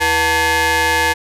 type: ring-modulated tone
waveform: sawtooth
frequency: 407 Hz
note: G#4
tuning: 35 cents flat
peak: -6 dBFS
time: 0-1.14 s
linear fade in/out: 20 ms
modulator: 1300 Hz
effects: resampled to 32000 Hz